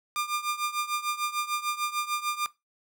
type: tone with tremolo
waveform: sawtooth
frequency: 1200 Hz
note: D6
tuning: 37 cents sharp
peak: -21 dBFS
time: 0.16-2.46 s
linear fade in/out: 0 ms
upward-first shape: triangle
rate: 6.7 Hz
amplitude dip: 90%
effects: noise-tail reverb RT60 0.2 s tail -18 dB re dry